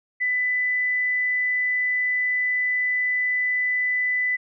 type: tone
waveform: sine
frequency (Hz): 1996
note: B6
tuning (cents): +18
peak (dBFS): -20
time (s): 0.2-4.37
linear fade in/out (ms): 20
effects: none